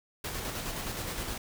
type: noise with tremolo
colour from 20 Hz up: pink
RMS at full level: -35 dBFS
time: 0.24-1.38 s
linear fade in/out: 5 ms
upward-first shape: square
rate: 9.6 Hz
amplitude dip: 30%
effects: none